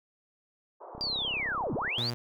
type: band-pass noise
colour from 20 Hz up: white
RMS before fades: -46 dBFS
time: 0.8-2.05 s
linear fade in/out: 20 ms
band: 370 to 1100 Hz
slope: 48 dB/octave
type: click train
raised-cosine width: 2 ms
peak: -30 dBFS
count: 32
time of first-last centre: 0.95-1.878 s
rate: 33.4 Hz
type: linear two-way sweep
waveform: sine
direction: down then up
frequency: 4813 to 98 to 4813 Hz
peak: -29 dBFS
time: 1.01-2.1 s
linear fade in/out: 0 ms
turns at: 1.74 s
type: tone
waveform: sawtooth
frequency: 119.8 Hz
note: A#2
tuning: 48 cents sharp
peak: -29 dBFS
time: 1.98-2.14 s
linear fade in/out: 0 ms
effects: none